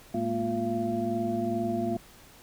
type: tone cluster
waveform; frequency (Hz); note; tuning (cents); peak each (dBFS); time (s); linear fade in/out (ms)
sine; 110.2 / 212.7 / 235.1 / 349.9 / 682; A2 / G#3 / A#3 / F4 / F5; +3 / +42 / +15 / +3 / -41; -38 / -34 / -31 / -32 / -32; 0.14-1.97; 5
effects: pink hiss -53 dBFS RMS until 2.42 s